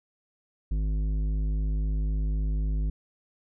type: tone with tanh clipping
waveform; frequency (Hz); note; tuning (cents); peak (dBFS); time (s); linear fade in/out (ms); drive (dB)
triangle; 51.91; G#1; 0; -26; 0.71-2.9; 5; 15
effects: none